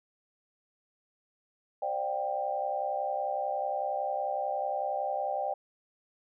sine tone cluster, 530 / 595 / 716 / 787 Hz, C5 / D5 / F5 / G5, +22 / +22 / +43 / +7 cents, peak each -38 / -34 / -38 / -32 dBFS, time 1.82-5.54 s, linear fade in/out 5 ms, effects none

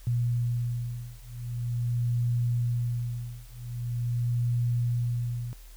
sine beating tone pair, 119.7 / 120.14 Hz, A#2 / B2, +46 / -47 cents, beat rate 0.44 Hz, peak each -29 dBFS, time 0.07-5.53 s, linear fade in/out 0 ms, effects added 40 Hz sine -45 dBFS peak until 5.76 s + white hiss -56 dBFS RMS until 5.76 s

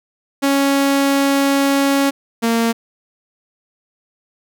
sawtooth tone pair in turn, 277.2 / 230 Hz, C#4 / A#3, 0 / -23 cents, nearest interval minor third, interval 323 cents, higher first, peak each -9 / -10 dBFS, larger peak first, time 0.42-2.11 / 2.42-2.73 s, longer first, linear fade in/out 20 ms, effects none

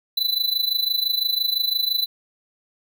square tone with amplitude modulation, 3995 Hz, B7, 19 cents sharp, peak -17 dBFS, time 0.17-2.06 s, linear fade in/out 5 ms, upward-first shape sine, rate 25.9 Hz, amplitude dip 80%, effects none

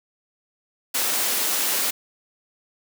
white high-pass noise, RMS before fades -23 dBFS, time 0.94-1.91 s, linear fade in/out 10 ms, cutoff 220 Hz, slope 24 dB/octave, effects none

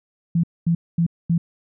sine tone bursts, 168.4 Hz, E3, 37 cents sharp, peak -15 dBFS, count 4, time 0.35-1.38 s, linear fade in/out 5 ms, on 85 ms, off 230 ms, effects none

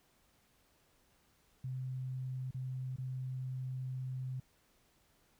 sine tone with dropouts, 129.3 Hz, C3, 20 cents flat, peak -37 dBFS, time 1.64-4.4 s, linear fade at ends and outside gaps 5 ms, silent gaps 2.509-2.544 / 2.962-2.983 s, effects pink hiss -71 dBFS RMS until 5.39 s

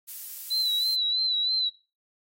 violet noise, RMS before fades -37 dBFS, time 0.07-0.96 s, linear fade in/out 20 ms
sine tone with vibrato, 3991 Hz, B7, 17 cents sharp, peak -23 dBFS, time 0.5-1.7 s, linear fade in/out 20 ms, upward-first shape sine, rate 3.1 Hz, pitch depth 57 cents each way
effects noise-tail reverb RT60 0.3 s tail -18 dB re dry + AAC 48 kbps

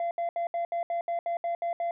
sine tone bursts, 685 Hz, F5, 34 cents flat, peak -24 dBFS, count 11, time 0-1.91 s, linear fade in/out 2 ms, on 110 ms, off 70 ms, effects tanh soft clip ceiling -26 dBFS

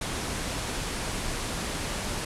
pink low-pass noise, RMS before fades -32 dBFS, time 0.01-2.25 s, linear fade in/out 5 ms, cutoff 11000 Hz, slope 48 dB/octave, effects none

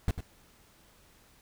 brown noise with echo, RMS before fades -25 dBFS, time 0.08-0.11 s, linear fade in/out 2 ms, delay 97 ms, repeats 1, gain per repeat -10 dB, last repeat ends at 0.207 s, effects pink hiss -61 dBFS RMS until 1.41 s

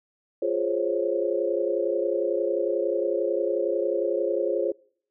sine chord, Db major seventh, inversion first, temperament equal, 349.2 / 415.3 / 523.3 / 554.4 Hz, F4 / Ab4 / C5 / Db5, 0 / 0 / 0 / 0 cents, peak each -28 dBFS, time 0.42-4.72 s, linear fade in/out 5 ms, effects noise-tail reverb RT60 0.6 s tail -25 dB re dry

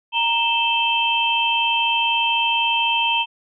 sine tone cluster, 930 / 2636 / 3134 Hz, A#5 / E7 / G7, -4 / -1 / -1 cents, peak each -21 dBFS, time 0.12-3.26 s, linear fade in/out 50 ms, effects none

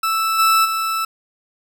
40% pulse tone with level steps, 1318.5 Hz, E6, in tune, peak -16 / -11 / -18 dBFS, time 0.03-1.05 s, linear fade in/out 5 ms, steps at 0.38 / 0.64 s, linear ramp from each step 20 ms, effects 8-bit

